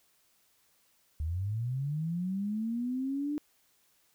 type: linear sweep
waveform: sine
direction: up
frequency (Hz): 73.1 to 300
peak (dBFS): -30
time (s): 1.2-3.38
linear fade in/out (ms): 0
effects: white hiss -69 dBFS RMS until 4.14 s